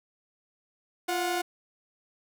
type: tone pair together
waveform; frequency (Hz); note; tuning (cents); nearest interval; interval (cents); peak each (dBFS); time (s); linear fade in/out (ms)
sawtooth; 348.4 / 729; F4 / F#5; -4 / -26; octave + minor second; 1278; -26; 1.08-1.42; 10
effects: none